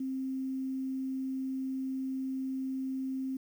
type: tone with quantisation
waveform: sine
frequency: 264 Hz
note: C4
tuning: 16 cents sharp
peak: -32 dBFS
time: 0-3.37 s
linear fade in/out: 5 ms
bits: 10
effects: none